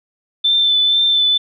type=tone with vibrato; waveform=sine; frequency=3535 Hz; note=A7; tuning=7 cents sharp; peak=-11 dBFS; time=0.44-1.38 s; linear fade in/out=10 ms; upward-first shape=triangle; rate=2.1 Hz; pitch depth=24 cents each way; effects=none